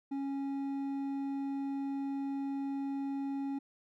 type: tone with hard clipping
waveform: triangle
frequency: 275.7 Hz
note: C#4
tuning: 9 cents flat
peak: -35 dBFS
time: 0.11-3.59 s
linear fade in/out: 10 ms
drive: 9 dB
effects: none